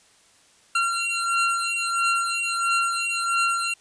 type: beating tone pair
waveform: 25% pulse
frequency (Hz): 1373 / 1374.5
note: F6 / F6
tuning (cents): -30 / -28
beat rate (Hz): 1.5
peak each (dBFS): -21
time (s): 0.75-3.74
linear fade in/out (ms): 5
effects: white hiss -57 dBFS RMS until 3.8 s + resampled to 22050 Hz